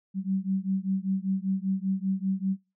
sine beating tone pair, 189.3 / 194.4 Hz, F#3 / G3, +40 / -14 cents, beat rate 5.1 Hz, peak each -28 / -29 dBFS, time 0.14-2.57 s, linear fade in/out 50 ms, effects noise-tail reverb RT60 0.3 s tail -26 dB re dry

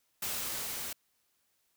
white noise with level ramp, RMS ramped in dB -35 to -39 dBFS, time 0.22-0.93 s, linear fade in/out 5 ms, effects white hiss -75 dBFS RMS until 1.76 s

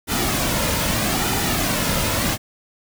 pink noise with flanger, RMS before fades -21 dBFS, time 0.07-2.38 s, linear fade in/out 50 ms, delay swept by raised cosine 1.8 to 2.65 ms, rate 0.79 Hz, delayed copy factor -0.5, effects none

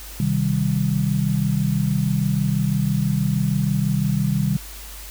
sine chord, C minor, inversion none, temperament just, 130.81 / 156.98 / 196.22 Hz, C3 / Eb3 / G3, 0 / +16 / +2 cents, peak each -22 dBFS, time 0.2-4.57 s, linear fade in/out 2 ms, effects added 50 Hz sine -37 dBFS peak until 5.1 s + white hiss -39 dBFS RMS until 5.1 s

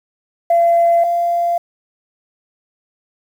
sine tone pair in turn, 682 / 690.3 Hz, F5 / F5, -41 / -20 cents, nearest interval unison, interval 21 cents, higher second, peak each -8 / -13 dBFS, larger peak first, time 0.5-1.04 / 1.04-1.58 s, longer neither, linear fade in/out 5 ms, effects tanh soft clip ceiling -6 dBFS + 7-bit

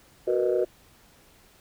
sine chord, B major seventh, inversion second, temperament just, 370.4 / 463 / 493.9 / 617.4 Hz, F#4 / A#4 / B4 / D#5, +2 / -12 / 0 / -14 cents, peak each -24 / -28 / -26 / -28 dBFS, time 0.27-0.65 s, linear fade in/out 10 ms, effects tanh soft clip ceiling -13 dBFS + pink hiss -57 dBFS RMS until 1.6 s

